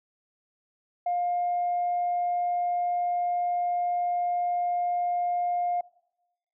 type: tone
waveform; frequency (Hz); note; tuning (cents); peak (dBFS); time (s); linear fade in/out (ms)
sine; 707; F5; +21; -23; 1.06-5.81; 5
effects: noise-tail reverb RT60 0.9 s tail -23 dB re dry + tanh soft clip ceiling -20 dBFS